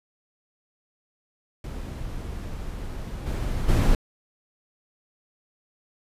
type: noise with level steps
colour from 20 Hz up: brown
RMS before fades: -33 / -27 / -19 dBFS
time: 1.64-3.95 s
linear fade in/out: 2 ms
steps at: 3.26 / 3.68 s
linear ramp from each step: 10 ms
effects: resampled to 32000 Hz